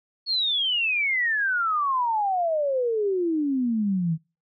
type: exponential sweep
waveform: sine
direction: down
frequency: 4400 to 155.56 Hz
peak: -21 dBFS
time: 0.26-4.18 s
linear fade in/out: 50 ms
effects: noise-tail reverb RT60 0.3 s tail -23 dB re dry